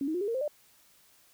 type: tone with pitch steps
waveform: sine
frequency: 277.2 / 314.8 / 357.4 / 405.8 / 460.8 / 523.3 / 594.2 Hz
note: C#4 / D#4 / F4 / G#4 / A#4 / C5 / D5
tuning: 0 / +20 / +40 / -40 / -20 / 0 / +20 cents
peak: -28 dBFS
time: 0.01-0.479 s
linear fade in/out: 2 ms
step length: 67 ms
effects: white hiss -62 dBFS RMS until 1.33 s